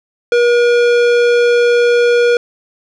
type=tone with tanh clipping; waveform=sine; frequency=479.2 Hz; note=A#4; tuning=48 cents sharp; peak=-10 dBFS; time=0.32-2.37 s; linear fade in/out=2 ms; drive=17 dB; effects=none